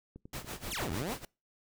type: click train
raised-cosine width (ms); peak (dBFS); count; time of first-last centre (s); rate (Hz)
3; -34; 10; 0.16-1.017; 10.5
type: noise with tremolo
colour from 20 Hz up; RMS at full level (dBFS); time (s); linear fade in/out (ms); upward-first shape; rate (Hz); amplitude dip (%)
pink; -39; 0.33-1.25; 2; sine; 6.6; 85
type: exponential two-way sweep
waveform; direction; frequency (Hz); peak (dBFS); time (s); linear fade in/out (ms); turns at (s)
15% pulse; down then up; 5070 to 71.6 to 297.7; -28; 0.7-1.15; 20; 0.91
effects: noise-tail reverb RT60 0.3 s tail -25 dB re dry